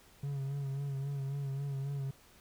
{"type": "tone with vibrato", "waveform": "triangle", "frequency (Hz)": 138.59, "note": "C#3", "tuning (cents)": 0, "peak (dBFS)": -32, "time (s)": [0.23, 2.11], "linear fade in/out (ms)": 5, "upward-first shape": "sine", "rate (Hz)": 3.7, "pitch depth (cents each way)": 43, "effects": ["pink hiss -61 dBFS RMS until 2.4 s"]}